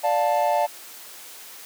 triangle chord, D minor, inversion none, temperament just, 587.3 / 704.8 / 881 Hz, D5 / F5 / A5, 0 / +16 / +2 cents, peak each -21 dBFS, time 0.03-0.67 s, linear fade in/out 20 ms, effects white hiss -42 dBFS RMS until 1.65 s + high-pass 300 Hz 12 dB/octave

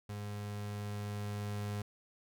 35% pulse tone with level ramp, 103.2 Hz, G#2, 10 cents flat, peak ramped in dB -38 to -34 dBFS, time 0.09-1.82 s, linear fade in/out 5 ms, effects none

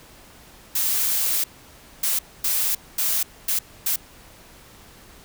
blue noise bursts at uneven times, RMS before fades -22 dBFS, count 6, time 0.75-1.44 / 2.03-2.19 / 2.44-2.75 / 2.98-3.23 / 3.48-3.59 / 3.86-3.96 s, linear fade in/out 5 ms, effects pink hiss -48 dBFS RMS until 5.24 s

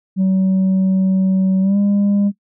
sine tone with pitch glide, 189.5 to 201.9 Hz, F#3 to G#3, +42 to -49 cents, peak -9 dBFS, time 0.16-2.32 s, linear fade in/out 50 ms, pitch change +109 cents, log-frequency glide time 1.61-1.77 s, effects noise-tail reverb RT60 0.1 s tail -19 dB re dry + tanh soft clip ceiling -11 dBFS

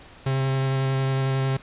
45% pulse tone with vibrato, 133.7 Hz, C3, 38 cents sharp, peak -21 dBFS, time 0.26-1.57 s, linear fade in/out 5 ms, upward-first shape square, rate 11 Hz, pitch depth 8 cents each way, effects pink hiss -47 dBFS RMS until 1.62 s + resampled to 8000 Hz

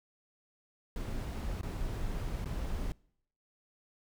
brown noise with dropouts, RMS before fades -36 dBFS, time 0.96-2.92 s, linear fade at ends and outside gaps 1 ms, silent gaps 1.612-1.631 / 2.445-2.457 s, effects noise-tail reverb RT60 0.7 s tail -25 dB re dry

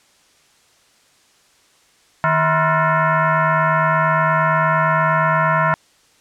sine tone with frequency modulation, 156.7 Hz, D#3, 13 cents sharp, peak -13 dBFS, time 2.24-5.74 s, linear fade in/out 0 ms, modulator 402 Hz, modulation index 3.9, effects white hiss -55 dBFS RMS until 6.2 s + low-pass 8000 Hz 12 dB/octave

